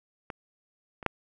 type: clicks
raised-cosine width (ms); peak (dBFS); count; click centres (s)
0.5; -21 / -26 / -9; 3; 0.302 / 1.028 / 1.063
effects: none